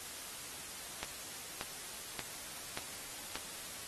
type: click train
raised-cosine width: 0.2 ms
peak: -19 dBFS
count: 5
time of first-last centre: 1.03-3.356 s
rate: 1.72 Hz
effects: white hiss -46 dBFS RMS until 3.87 s + AAC 32 kbps